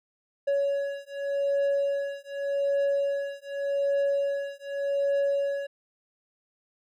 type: beating tone pair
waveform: triangle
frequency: 560 / 560.85 Hz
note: C#5 / C#5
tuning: +18 / +20 cents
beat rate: 0.85 Hz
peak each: -26 dBFS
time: 0.47-5.67 s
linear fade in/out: 10 ms
effects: none